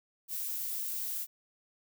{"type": "noise", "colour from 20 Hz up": "violet", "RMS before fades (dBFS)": -36, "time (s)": [0.28, 1.27], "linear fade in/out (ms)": 50, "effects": []}